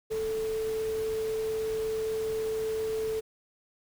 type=tone in noise; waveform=sine; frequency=440 Hz; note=A4; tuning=in tune; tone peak=-28 dBFS; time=0.1-3.21 s; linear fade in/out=20 ms; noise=pink; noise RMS=-44 dBFS; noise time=0.1-3.21 s; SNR=+13 dB; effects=none